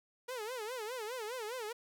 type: tone with vibrato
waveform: sawtooth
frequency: 466.2 Hz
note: A#4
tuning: in tune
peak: -35 dBFS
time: 0.28-1.73 s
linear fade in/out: 10 ms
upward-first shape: sine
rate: 4.9 Hz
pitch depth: 190 cents each way
effects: none